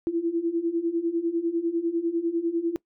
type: beating tone pair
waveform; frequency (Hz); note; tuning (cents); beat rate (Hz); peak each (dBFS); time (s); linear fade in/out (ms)
sine; 330 / 340; E4 / F4; +2 / -46; 10; -28 / -25; 0.07-2.76; 0
effects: noise-tail reverb RT60 0.1 s tail -22 dB re dry